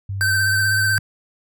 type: tone with pitch glide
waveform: sine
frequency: 98 to 102.99 Hz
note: G2 to G#2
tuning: 0 to -14 cents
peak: -23 dBFS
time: 0.09-0.99 s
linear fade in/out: 5 ms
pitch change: +86 cents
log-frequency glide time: 0.33-0.72 s
type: tone with vibrato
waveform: square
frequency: 1547 Hz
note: G6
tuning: 23 cents flat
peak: -17 dBFS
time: 0.21-0.98 s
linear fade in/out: 0 ms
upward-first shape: triangle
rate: 16 Hz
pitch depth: 32 cents each way
effects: none